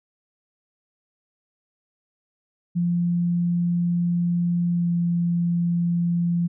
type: tone with pitch glide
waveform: sine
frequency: 173.5 to 172.1 Hz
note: F3 to F3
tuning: -11 to -25 cents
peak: -19 dBFS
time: 2.75-6.48 s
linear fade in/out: 20 ms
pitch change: -14 cents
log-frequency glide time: 4.72-4.9 s
effects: none